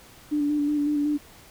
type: tone with vibrato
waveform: sine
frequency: 293.7 Hz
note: D4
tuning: in tune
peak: -21 dBFS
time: 0.31-1.18 s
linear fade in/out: 20 ms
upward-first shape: square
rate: 5.4 Hz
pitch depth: 22 cents each way
effects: pink hiss -50 dBFS RMS until 1.5 s